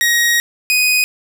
sawtooth tone pair in turn, 1887 / 2494 Hz, A#6 / D#7, +21 / +3 cents, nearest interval perfect fourth, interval 482 cents, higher second, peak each -8 dBFS, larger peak neither, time 0.01-0.4 / 0.7-1.04 s, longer first, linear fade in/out 0 ms, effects none

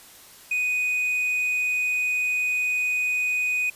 triangle tone, 2489 Hz, D#7, in tune, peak -20 dBFS, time 0.51-3.7 s, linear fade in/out 5 ms, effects white hiss -48 dBFS RMS until 3.75 s + resampled to 32000 Hz

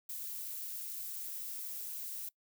violet noise, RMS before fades -42 dBFS, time 0.09-2.29 s, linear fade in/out 5 ms, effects noise-tail reverb RT60 0.1 s tail -22 dB re dry

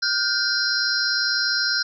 sine tone cluster, 1428 / 1548 / 4157 / 4935 / 5500 Hz, F6 / G6 / C8 / D#8 / F8, +38 / -22 / -12 / -15 / -27 cents, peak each -26 dBFS, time 0.02-1.83 s, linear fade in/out 10 ms, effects none

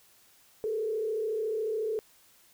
sine tone with frequency modulation, 437 Hz, A4, 12 cents flat, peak -28 dBFS, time 0.64-1.99 s, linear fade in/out 0 ms, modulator 34 Hz, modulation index 0.75, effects white hiss -61 dBFS RMS until 2.53 s

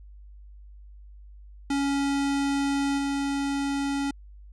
square tone with level steps, 279.2 Hz, C#4, 13 cents sharp, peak -24 / -26 dBFS, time 1.7-4.11 s, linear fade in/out 5 ms, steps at 2.97 s, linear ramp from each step 20 ms, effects added 50 Hz sine -44 dBFS peak until 4.52 s + resampled to 22050 Hz

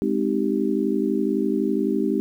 sine chord, Ab major seventh, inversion none, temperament just, 207.7 / 259.6 / 311.5 / 389.3 Hz, Ab3 / C4 / Eb4 / G4, 0 / -13 / +2 / -12 cents, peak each -25 dBFS, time 0.02-2.2 s, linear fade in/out 0 ms, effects 9-bit

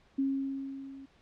sine tone with level ramp, 271.7 Hz, C#4, 35 cents flat, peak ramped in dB -25 to -45 dBFS, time 0.18-1.06 s, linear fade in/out 10 ms, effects pink hiss -64 dBFS RMS until 1.21 s + low-pass 4000 Hz 12 dB/octave

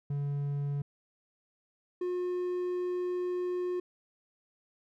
triangle tone pair in turn, 142.6 / 359.3 Hz, C#3 / F4, +49 / +49 cents, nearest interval octave + major third, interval 1600 cents, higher second, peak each -28 dBFS, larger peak neither, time 0.1-0.82 / 2.01-3.8 s, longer second, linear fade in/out 5 ms, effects none

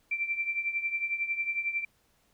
sine tone with tremolo, 2349 Hz, D7, in tune, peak -25 dBFS, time 0.11-1.85 s, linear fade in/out 5 ms, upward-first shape triangle, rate 11 Hz, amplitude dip 80%, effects pink hiss -69 dBFS RMS until 2.33 s

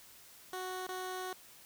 15% pulse tone with dropouts, 370 Hz, F#4, in tune, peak -32 dBFS, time 0.53-1.33 s, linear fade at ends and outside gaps 2 ms, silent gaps 0.868-0.889 s, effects white hiss -57 dBFS RMS until 1.65 s

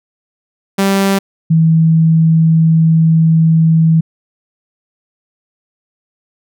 sawtooth / sine tone pair in turn, 195.7 / 161.84 Hz, G3 / E3, -3 / -32 cents, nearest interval minor third, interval 329 cents, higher first, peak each -6 dBFS, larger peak neither, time 0.78-1.19 / 1.5-4.01 s, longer second, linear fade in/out 10 ms, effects none

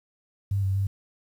sine tone with pitch steps, 99.1 / 96.2 / 98.2 Hz, G2 / G2 / G2, +19 / -32 / +4 cents, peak -22 dBFS, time 0.51-0.87 s, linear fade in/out 5 ms, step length 120 ms, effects 9-bit

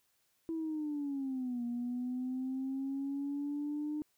sine linear two-way sweep, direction down then up, 329.6 to 237.7 to 302.9 Hz, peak -33 dBFS, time 0.49-4.02 s, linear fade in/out 0 ms, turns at 1.64 s, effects tanh soft clip ceiling -30 dBFS + white hiss -75 dBFS RMS until 4.17 s

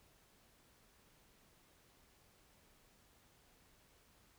silence, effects pink hiss -69 dBFS RMS until 4.38 s

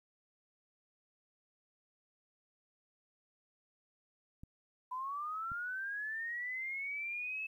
clicks, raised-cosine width 5 ms, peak -37 dBFS, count 2, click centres 4.435 / 5.518 s
sine linear sweep, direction up, 992 to 2618 Hz, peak -37 dBFS, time 4.91-7.47 s, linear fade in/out 10 ms
effects 12-bit

